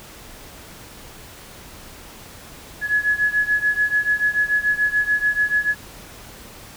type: beating tone pair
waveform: sine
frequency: 1691 / 1697.9 Hz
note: G#6 / G#6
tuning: +31 / +38 cents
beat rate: 6.9 Hz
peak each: -19 / -21 dBFS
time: 2.81-5.75 s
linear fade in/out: 50 ms
effects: pink hiss -41 dBFS RMS until 6.76 s